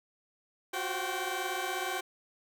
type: tone cluster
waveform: 15% pulse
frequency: 359.2 / 375.6 / 525 / 773 Hz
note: F4 / F#4 / C5 / G5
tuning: +49 / +26 / +6 / -24 cents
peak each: -32 / -32 / -36 / -29 dBFS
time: 0.73-2.01 s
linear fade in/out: 10 ms
effects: none